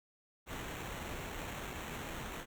pink noise with sample-and-hold, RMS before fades -43 dBFS, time 0.46-2.46 s, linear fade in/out 50 ms, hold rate 4900 Hz, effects none

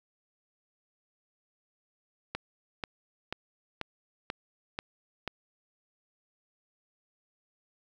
click train, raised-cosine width 0.3 ms, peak -17 dBFS, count 7, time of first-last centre 2.35-5.277 s, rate 2.05 Hz, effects 9-bit

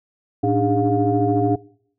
sine tone cluster, 112.1 / 288.1 / 301.8 / 406.3 / 712 Hz, A2 / D4 / D4 / G#4 / F5, +33 / -33 / +47 / -38 / +33 cents, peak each -22 dBFS, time 0.43-1.56 s, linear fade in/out 10 ms, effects noise-tail reverb RT60 0.7 s tail -24 dB re dry + tanh soft clip ceiling -5 dBFS

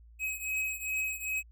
square beating tone pair, 2544 / 2546.5 Hz, D#7 / D#7, +38 / +40 cents, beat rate 2.5 Hz, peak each -34 / -37 dBFS, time 0.19-1.43 s, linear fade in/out 50 ms, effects added 57 Hz sine -52 dBFS peak until 1.51 s

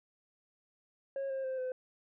sine tone with pitch steps, 546 / 534.1 / 522.5 / 511.2 Hz, C#5 / C5 / C5 / C5, -26 / +36 / -2 / -40 cents, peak -31 dBFS, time 1.16-1.72 s, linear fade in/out 2 ms, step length 140 ms, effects tanh soft clip ceiling -33 dBFS

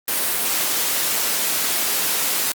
white noise, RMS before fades -21 dBFS, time 0.08-2.52 s, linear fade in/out 2 ms, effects high-pass 200 Hz 12 dB/octave + Opus 32 kbps

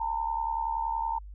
sine tone with amplitude modulation, 908 Hz, A#5, 46 cents flat, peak -24 dBFS, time 0-1.19 s, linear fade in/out 10 ms, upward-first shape sine, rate 70.6 Hz, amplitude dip 75%, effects added 50 Hz sine -41 dBFS peak until 1.34 s

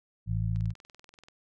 harmonic tone, 55 Hz, A1, in tune, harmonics 1 / 2 / 3, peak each -33 / -28 / -34 dBFS, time 0.26-0.74 s, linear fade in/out 50 ms
click train, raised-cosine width 0.2 ms, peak -35 dBFS, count 16, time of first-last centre 0.56-1.285 s, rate 20.7 Hz
effects none

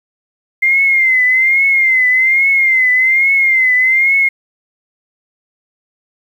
sine tone with vibrato, 2093 Hz, C7, in tune, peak -8 dBFS, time 0.62-4.29 s, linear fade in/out 10 ms, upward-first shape triangle, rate 1.2 Hz, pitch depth 89 cents each way, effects 7-bit

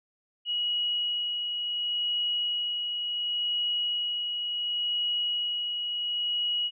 sine tone with tremolo, 2908 Hz, F#7, 31 cents flat, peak -25 dBFS, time 0.45-6.71 s, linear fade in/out 50 ms, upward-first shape sine, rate 0.7 Hz, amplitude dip 35%, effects none

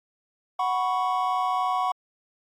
triangle chord, F# suspended fourth, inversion none, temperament just, 740 / 986.7 / 1110 Hz, F#5 / B5 / C#6, 0 / -2 / +2 cents, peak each -24 / -27 / -25 dBFS, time 0.59-1.92 s, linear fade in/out 5 ms, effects AAC 64 kbps

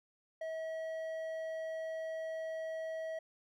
sine tone with hard clipping, 643 Hz, E5, 43 cents flat, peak -39 dBFS, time 0.41-3.19 s, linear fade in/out 5 ms, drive 6 dB, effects none

